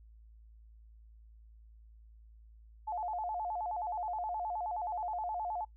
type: tone with vibrato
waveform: sine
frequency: 784 Hz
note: G5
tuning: in tune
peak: -34 dBFS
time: 2.87-5.65 s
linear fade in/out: 10 ms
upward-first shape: square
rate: 9.5 Hz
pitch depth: 170 cents each way
effects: noise-tail reverb RT60 0.1 s tail -22 dB re dry + added 55 Hz sine -54 dBFS peak until 5.76 s